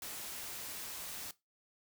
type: noise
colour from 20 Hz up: white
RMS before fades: -44 dBFS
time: 0.02-1.31 s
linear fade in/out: 2 ms
effects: noise-tail reverb RT60 0.2 s tail -18 dB re dry